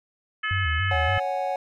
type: harmonic tone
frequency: 430 Hz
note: A4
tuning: 40 cents flat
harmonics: 3 / 4 / 5 / 6 / 7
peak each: -31 / -27 / -32 / -38 / -34 dBFS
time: 0.43-1.2 s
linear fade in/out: 10 ms
type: tone with vibrato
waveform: sine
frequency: 87.31 Hz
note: F2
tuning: in tune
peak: -24 dBFS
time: 0.51-1.18 s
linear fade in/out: 0 ms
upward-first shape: square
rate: 3.5 Hz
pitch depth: 160 cents each way
type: chord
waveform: triangle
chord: C# suspended fourth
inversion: none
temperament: equal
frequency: 554.4 / 740 / 830.6 Hz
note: C#5 / F#5 / G#5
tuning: 0 / 0 / 0 cents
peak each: -27 / -25 / -30 dBFS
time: 0.91-1.56 s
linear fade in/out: 2 ms
effects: none